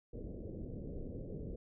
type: low-pass noise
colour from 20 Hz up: pink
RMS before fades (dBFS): -44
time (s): 0.13-1.56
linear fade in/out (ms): 5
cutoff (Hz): 540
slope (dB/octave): 48
effects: none